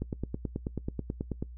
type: click train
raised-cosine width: 3 ms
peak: -19 dBFS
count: 14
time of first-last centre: 0.02-1.425 s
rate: 9.25 Hz
effects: noise-tail reverb RT60 0.1 s tail -21 dB re dry + added 60 Hz sine -42 dBFS peak until 1.57 s